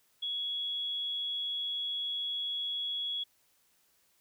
sine tone, 3351 Hz, G#7, 15 cents sharp, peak -32 dBFS, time 0.22-3.24 s, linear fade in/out 10 ms, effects white hiss -70 dBFS RMS until 4.2 s

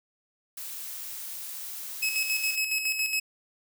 blue noise, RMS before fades -38 dBFS, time 0.57-2.56 s, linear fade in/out 5 ms
sawtooth tone with tremolo, 2571 Hz, E7, 44 cents flat, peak -21 dBFS, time 2.02-3.2 s, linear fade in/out 10 ms, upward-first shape square, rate 7.2 Hz, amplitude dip 50%
effects none

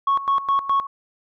sine tone with tremolo, 1104 Hz, C#6, 7 cents flat, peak -14 dBFS, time 0.07-0.87 s, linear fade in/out 5 ms, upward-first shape square, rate 4.8 Hz, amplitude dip 80%, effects tanh soft clip ceiling -13 dBFS

